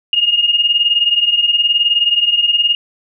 sine beating tone pair, 2832 / 2851 Hz, F7 / F7, +23 / +35 cents, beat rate 19 Hz, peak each -16 / -12 dBFS, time 0.13-2.75 s, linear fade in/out 2 ms, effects none

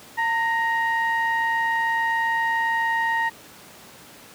triangle ring-modulated tone, 481.2 Hz, B4, 45 cents flat, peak -15 dBFS, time 0.17-3.3 s, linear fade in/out 20 ms, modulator 1390 Hz, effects pink hiss -45 dBFS RMS until 4.34 s + high-pass 150 Hz 12 dB/octave

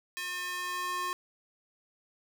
square tone with high-pass filter sweep, 359.7 Hz, F#4, 49 cents flat, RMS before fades -35 dBFS, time 0.17-1.13 s, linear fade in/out 0 ms, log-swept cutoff 2000 to 910 Hz, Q 1.8, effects none

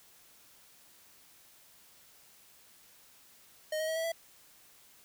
square tone with pitch steps, 620 / 630.5 / 641.1 / 652 / 663 Hz, D#5 / D#5 / E5 / E5 / E5, -6 / +23 / -48 / -19 / +10 cents, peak -32 dBFS, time 3.72-4.12 s, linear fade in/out 5 ms, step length 80 ms, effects white hiss -60 dBFS RMS until 5.04 s

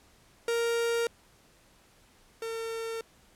45% pulse tone pair in turn, 466.2 / 453.7 Hz, A#4 / A#4, 0 / -47 cents, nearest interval unison, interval 47 cents, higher first, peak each -26 / -33 dBFS, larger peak first, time 0.48-1.07 / 2.42-3.01 s, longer neither, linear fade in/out 2 ms, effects pink hiss -61 dBFS RMS until 3.35 s + low-pass 12000 Hz 12 dB/octave

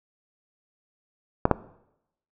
clicks, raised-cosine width 1 ms, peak -3 dBFS, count 2, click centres 1.454 / 1.513 s, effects noise-tail reverb RT60 0.8 s tail -18 dB re dry

